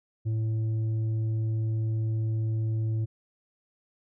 sine tone with tanh clipping, 110.6 Hz, A2, 9 cents sharp, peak -26 dBFS, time 0.25-3.06 s, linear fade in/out 20 ms, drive 5 dB, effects none

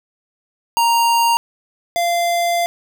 square tone pair in turn, 932.3 / 690.5 Hz, A#5 / F5, 0 / -20 cents, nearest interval perfect fourth, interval 520 cents, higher first, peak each -13 / -16 dBFS, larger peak first, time 0.77-1.37 / 1.96-2.66 s, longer second, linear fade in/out 0 ms, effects none

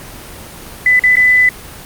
sine tone with dropouts, 2000 Hz, B6, 21 cents sharp, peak -6 dBFS, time 0.86-1.49 s, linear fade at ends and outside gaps 2 ms, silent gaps 0.994-1.037 / 1.155-1.168 s, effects pink hiss -32 dBFS RMS until 1.85 s + Opus 24 kbps

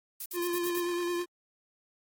violet noise bursts, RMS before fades -36 dBFS, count 6, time 0.2-0.804 s, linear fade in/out 5 ms, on 59 ms, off 50 ms
square tone with vibrato, 349.2 Hz, F4, in tune, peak -30 dBFS, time 0.33-1.26 s, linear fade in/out 50 ms, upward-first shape triangle, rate 9.3 Hz, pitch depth 28 cents each way
effects AAC 64 kbps

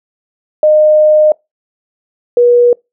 sine tone pair in turn, 612 / 483 Hz, D#5 / B4, -29 / -39 cents, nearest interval major third, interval 410 cents, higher first, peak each -4 dBFS, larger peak neither, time 0.63-1.32 / 2.37-2.73 s, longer first, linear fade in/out 2 ms, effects noise-tail reverb RT60 0.2 s tail -26 dB re dry

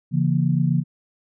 sine chord, A# diminished, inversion first, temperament just, 139.85 / 167.82 / 233.1 Hz, C#3 / E3 / A#3, +16 / +31 / 0 cents, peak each -20 / -20 / -26 dBFS, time 0.11-0.84 s, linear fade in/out 50 ms, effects none

